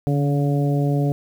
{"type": "harmonic tone with a mistuned harmonic", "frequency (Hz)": 142.3, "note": "C#3", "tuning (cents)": 46, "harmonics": [1, 2, 3, 4, 5], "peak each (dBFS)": [-18, -24, -28, -30, -32], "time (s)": [0.07, 1.12], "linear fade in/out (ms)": 0, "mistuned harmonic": 1, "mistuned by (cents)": 30, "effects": ["8-bit"]}